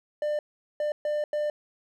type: tone bursts at uneven times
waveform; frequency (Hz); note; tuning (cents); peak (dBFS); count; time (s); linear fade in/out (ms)
triangle; 597; D5; +28; -23; 4; 0.22-0.39 / 0.8-0.92 / 1.05-1.24 / 1.33-1.5; 2
effects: none